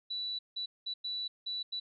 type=tone bursts at uneven times; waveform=sine; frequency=3951 Hz; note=B7; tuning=in tune; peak=-34 dBFS; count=6; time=0.1-0.39 / 0.56-0.66 / 0.86-0.94 / 1.04-1.28 / 1.46-1.63 / 1.72-1.8 s; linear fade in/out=10 ms; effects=none